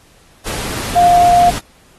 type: tone in noise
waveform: sine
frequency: 704 Hz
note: F5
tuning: 14 cents sharp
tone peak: -6 dBFS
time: 0.95-1.51 s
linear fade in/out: 20 ms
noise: pink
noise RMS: -23 dBFS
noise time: 0.45-1.6 s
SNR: +14 dB
effects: pink hiss -49 dBFS RMS until 1.98 s + AAC 32 kbps